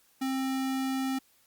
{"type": "tone", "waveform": "square", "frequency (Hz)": 264.8, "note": "C4", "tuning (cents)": 21, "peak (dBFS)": -29, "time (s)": [0.21, 1.19], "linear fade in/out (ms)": 10, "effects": ["white hiss -65 dBFS RMS until 1.46 s", "Opus 48 kbps"]}